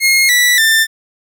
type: tone with pitch steps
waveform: sawtooth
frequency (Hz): 2149 / 1959.3 / 1786.3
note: C7 / B6 / A6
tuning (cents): +46 / -14 / +26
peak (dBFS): -5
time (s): 0-0.87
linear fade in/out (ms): 50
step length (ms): 290
effects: none